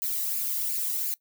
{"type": "noise with flanger", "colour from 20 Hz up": "violet", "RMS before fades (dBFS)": -29, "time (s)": [0.02, 1.14], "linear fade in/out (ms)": 0, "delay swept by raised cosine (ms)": [0.42, 1.05], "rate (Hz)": 2.8, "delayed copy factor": 0.55, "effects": ["noise-tail reverb RT60 0.1 s tail -21 dB re dry"]}